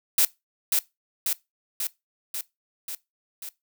blue noise with echo, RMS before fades -19 dBFS, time 0.18-0.25 s, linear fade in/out 2 ms, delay 540 ms, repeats 6, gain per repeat -3 dB, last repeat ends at 3.49 s, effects noise-tail reverb RT60 0.2 s tail -20 dB re dry

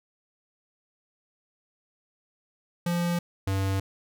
square tone pair in turn, 173.1 / 96.79 Hz, F3 / G2, -15 / -21 cents, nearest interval minor seventh, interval 1006 cents, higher first, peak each -25 dBFS, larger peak neither, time 2.86-3.19 / 3.47-3.8 s, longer neither, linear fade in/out 5 ms, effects none

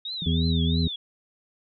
sine tone with vibrato, 3674 Hz, A#7, 26 cents flat, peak -30 dBFS, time 0.05-0.96 s, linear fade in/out 5 ms, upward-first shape triangle, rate 3 Hz, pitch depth 210 cents each way
sine tone with exponential decay, 168.7 Hz, E3, 40 cents sharp, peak -27 dBFS, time 0.22-0.31 s, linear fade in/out 2 ms, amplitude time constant 19 ms
harmonic tone, 82.2 Hz, E2, 4 cents flat, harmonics 1 / 2 / 3 / 5, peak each -24 / -24 / -28 / -37 dBFS, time 0.26-0.88 s, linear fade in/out 5 ms
effects none

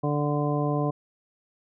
harmonic tone, 146.83 Hz, D3, in tune, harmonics 1 / 2 / 3 / 4 / 5 / 7, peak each -26 / -29 / -31 / -32 / -33 / -34 dBFS, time 0.03-0.91 s, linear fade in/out 10 ms, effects none

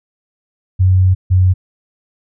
sine tone pair in turn, 93 / 92.25 Hz, F#2 / F#2, +9 / -5 cents, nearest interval unison, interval 14 cents, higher first, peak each -7 dBFS, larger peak neither, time 0.79-1.15 / 1.3-1.54 s, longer first, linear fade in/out 20 ms, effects none

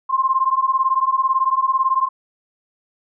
sine beating tone pair, 1048 / 1066 Hz, C6 / C6, +2 / +32 cents, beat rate 18 Hz, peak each -18 dBFS, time 0.09-2.09 s, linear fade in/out 20 ms, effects none

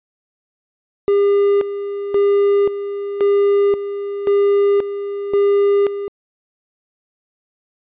triangle tone with tremolo, 402.9 Hz, G4, 48 cents sharp, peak -9 dBFS, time 1.08-6.08 s, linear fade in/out 0 ms, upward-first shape square, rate 0.94 Hz, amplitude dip 70%, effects resampled to 8000 Hz

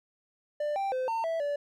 triangle tone with pitch steps, 593 / 785 / 514 / 907 / 657 / 578 Hz, D5 / G5 / C5 / A#5 / E5 / D5, +17 / +2 / -31 / -48 / -6 / -28 cents, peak -26 dBFS, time 0.6-1.56 s, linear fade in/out 5 ms, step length 160 ms, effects none

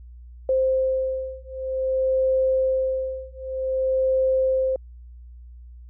sine beating tone pair, 523.3 / 523.83 Hz, C5 / C5, 0 / +2 cents, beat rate 0.53 Hz, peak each -23 dBFS, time 0.49-4.76 s, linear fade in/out 2 ms, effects added 60 Hz sine -40 dBFS peak until 5.89 s

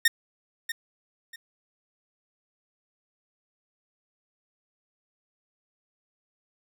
sawtooth tone with echo, 1835 Hz, A#6, 28 cents flat, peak -13 dBFS, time 0.05-0.08 s, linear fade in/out 5 ms, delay 640 ms, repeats 2, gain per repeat -12 dB, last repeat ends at 1.36 s, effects none

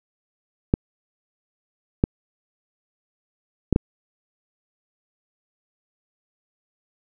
clicks, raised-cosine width 3 ms, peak -3 dBFS, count 4, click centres 0.739 / 2.039 / 3.727 / 3.761 s, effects none

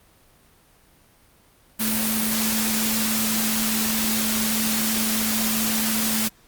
sine tone in noise, 220 Hz, A3, in tune, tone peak -25 dBFS, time 1.79-6.29 s, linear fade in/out 20 ms, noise white, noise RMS -24 dBFS, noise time 1.79-6.29 s, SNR -4 dB, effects pink hiss -56 dBFS RMS until 6.47 s + Opus 32 kbps

